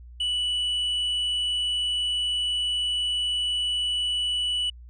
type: tone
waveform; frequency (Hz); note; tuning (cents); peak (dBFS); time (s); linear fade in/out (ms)
triangle; 2958; F#7; -1; -22; 0.2-4.7; 5
effects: added 60 Hz sine -42 dBFS peak until 4.89 s + resampled to 24000 Hz